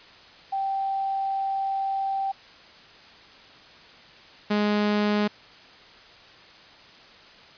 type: tone pair in turn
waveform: sine / sawtooth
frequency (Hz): 780 / 208.3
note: G5 / G#3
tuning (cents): -9 / +5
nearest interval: octave + major seventh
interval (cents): 2286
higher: first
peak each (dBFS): -24 / -17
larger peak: second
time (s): 0.52-2.32 / 4.5-5.28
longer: first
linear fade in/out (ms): 10
effects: white hiss -49 dBFS RMS until 7.57 s + resampled to 11025 Hz